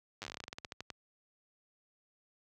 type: slowing click train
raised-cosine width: 0.2 ms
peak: -24 dBFS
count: 19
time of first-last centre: 0.22-0.903 s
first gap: 9 ms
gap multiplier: 1.15
effects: high-pass 60 Hz 12 dB/octave